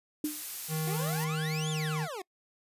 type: tone with exponential decay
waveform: sine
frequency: 300.7 Hz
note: D4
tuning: 41 cents sharp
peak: -25 dBFS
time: 0.24-0.43 s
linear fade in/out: 2 ms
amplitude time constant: 41 ms
type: noise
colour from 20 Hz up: blue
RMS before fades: -37 dBFS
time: 0.24-1.25 s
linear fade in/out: 10 ms
type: tone with pitch glide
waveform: square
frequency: 157.2 to 155.04 Hz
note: D#3 to D#3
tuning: +18 to -6 cents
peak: -31 dBFS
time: 0.68-2.08 s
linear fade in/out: 50 ms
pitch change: -24 cents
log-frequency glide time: 1.15-1.9 s
type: exponential two-way sweep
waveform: 25% pulse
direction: up then down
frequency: 348 to 3639 to 348 Hz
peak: -33 dBFS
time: 0.87-2.22 s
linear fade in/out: 5 ms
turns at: 1.7 s
effects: noise-tail reverb RT60 0.1 s tail -26 dB re dry + resampled to 32000 Hz